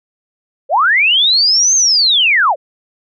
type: linear two-way sweep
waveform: sine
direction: up then down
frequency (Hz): 490.9 to 6450 to 490.9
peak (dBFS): -8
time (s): 0.69-2.56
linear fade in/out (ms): 50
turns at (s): 1.75
effects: none